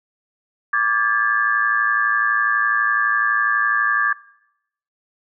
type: tone cluster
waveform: sine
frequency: 1170 / 1619 / 1731 Hz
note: D6 / G#6 / A6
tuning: -7 / -45 / -29 cents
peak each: -20 dBFS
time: 0.73-4.13 s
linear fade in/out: 5 ms
effects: noise-tail reverb RT60 0.8 s tail -20 dB re dry